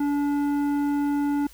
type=tone with tanh clipping; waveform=sine; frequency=287.7 Hz; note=D4; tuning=36 cents flat; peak=-23 dBFS; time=0-1.47 s; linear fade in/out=5 ms; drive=11 dB; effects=added 50 Hz sine -50 dBFS peak until 1.53 s + white hiss -52 dBFS RMS until 1.53 s